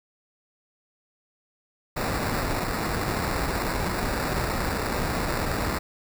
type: noise with sample-and-hold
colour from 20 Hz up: pink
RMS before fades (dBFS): -27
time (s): 1.96-5.79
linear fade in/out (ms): 10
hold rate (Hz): 3150
effects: none